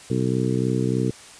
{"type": "harmonic tone", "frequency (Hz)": 63.3, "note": "B1", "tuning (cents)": 43, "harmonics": [2, 3, 4, 5, 6, 7], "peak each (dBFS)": [-24, -26, -27, -28, -29, -29], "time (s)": [0.1, 1.11], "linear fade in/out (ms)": 5, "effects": ["white hiss -44 dBFS RMS until 1.39 s", "resampled to 22050 Hz"]}